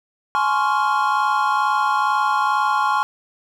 triangle chord, Db major seventh, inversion second, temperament equal with one note detuned, 843.2 / 1046.5 / 1108.7 / 1396.9 Hz, Ab5 / C6 / Db6 / F6, +26 / 0 / 0 / 0 cents, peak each -19 / -20 / -20 / -22 dBFS, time 0.35-3.03 s, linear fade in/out 0 ms, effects none

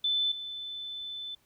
sine tone pair in turn, 3517 / 3517 Hz, A7 / A7, -1 / -1 cents, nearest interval unison, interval 0 cents, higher neither, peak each -25 / -36 dBFS, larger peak first, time 0.04-0.32 / 0.32-1.35 s, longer second, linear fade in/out 5 ms, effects pink hiss -68 dBFS RMS until 1.45 s

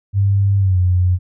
sine tone with pitch glide, 99.2 to 90.44 Hz, G2 to F#2, +21 to -39 cents, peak -11 dBFS, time 0.13-1.19 s, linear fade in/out 50 ms, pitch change -160 cents, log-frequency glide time 0.58-0.79 s, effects none

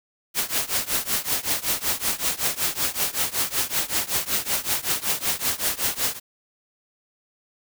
white noise with tremolo, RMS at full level -21 dBFS, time 0.34-6.2 s, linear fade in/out 50 ms, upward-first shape triangle, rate 5.3 Hz, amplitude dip 95%, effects none

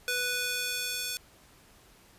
square tone with high-pass filter sweep, 493.9 Hz, B4, in tune, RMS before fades -32 dBFS, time 0.08-1.17 s, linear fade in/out 0 ms, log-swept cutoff 1300 to 3600 Hz, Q 0.73, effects pink hiss -58 dBFS RMS until 2.18 s + resampled to 32000 Hz

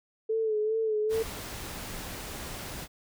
sine tone with vibrato, 435.8 Hz, A4, 17 cents flat, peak -25 dBFS, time 0.29-1.23 s, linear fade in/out 10 ms, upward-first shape sine, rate 2.5 Hz, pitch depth 48 cents each way
pink noise, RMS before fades -39 dBFS, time 1.09-2.88 s, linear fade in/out 50 ms
effects none

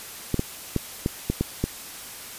clicks, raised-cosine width 3 ms, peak -9 dBFS, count 7, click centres 0.343 / 0.394 / 0.763 / 1.061 / 1.3 / 1.41 / 1.64 s, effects white hiss -39 dBFS RMS until 2.38 s + resampled to 32000 Hz

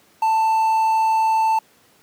triangle tone with quantisation, 886 Hz, A5, 12 cents sharp, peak -13 dBFS, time 0.22-1.59 s, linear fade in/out 5 ms, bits 7, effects pink hiss -55 dBFS RMS until 2.02 s + high-pass 150 Hz 12 dB/octave

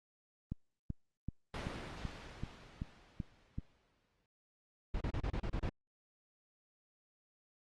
click train, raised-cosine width 5 ms, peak -26 dBFS, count 9, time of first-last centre 0.52-3.585 s, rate 2.61 Hz
pink noise with exponential decay, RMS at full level -40 dBFS, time 1.54-4.26 s, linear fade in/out 2 ms, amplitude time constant 590 ms
brown noise bursts, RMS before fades -36 dBFS, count 8, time 4.94-5.694 s, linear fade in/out 5 ms, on 68 ms, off 30 ms
effects low-pass 4000 Hz 12 dB/octave + Opus 32 kbps

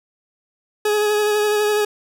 40% pulse tone with vibrato, 420 Hz, G#4, 19 cents sharp, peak -15 dBFS, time 0.85-1.85 s, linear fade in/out 5 ms, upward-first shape sine, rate 12 Hz, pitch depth 19 cents each way, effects none

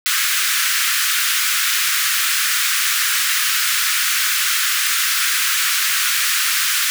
pink high-pass noise, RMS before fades -18 dBFS, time 0.06-6.9 s, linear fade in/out 0 ms, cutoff 1300 Hz, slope 48 dB/octave, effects none

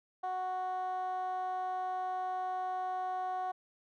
15% pulse tone with band-pass filter, 370 Hz, F#4, in tune, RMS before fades -36 dBFS, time 0.23-3.52 s, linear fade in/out 10 ms, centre 820 Hz, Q 6.4, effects none

